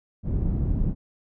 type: low-pass noise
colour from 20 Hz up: pink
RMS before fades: -24 dBFS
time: 0.23-0.95 s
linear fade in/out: 50 ms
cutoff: 180 Hz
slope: 12 dB/octave
effects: none